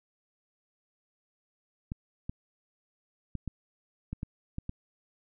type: clicks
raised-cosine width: 5 ms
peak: -22 dBFS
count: 8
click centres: 1.919 / 2.295 / 3.353 / 3.477 / 4.13 / 4.231 / 4.584 / 4.694 s
effects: none